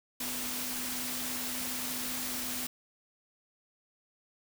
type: tone in noise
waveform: sine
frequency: 250.1 Hz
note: B3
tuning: 22 cents sharp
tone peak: -43 dBFS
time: 0.2-2.67 s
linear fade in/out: 5 ms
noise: white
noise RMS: -36 dBFS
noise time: 0.2-2.67 s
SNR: -10 dB
effects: none